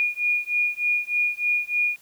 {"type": "beating tone pair", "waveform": "sine", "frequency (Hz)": [2437, 2440.3], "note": ["D#7", "D#7"], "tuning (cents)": [-37, -34], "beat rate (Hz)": 3.3, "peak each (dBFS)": -24, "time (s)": [0, 1.96], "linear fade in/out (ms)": 0, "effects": ["white hiss -55 dBFS RMS until 2.01 s"]}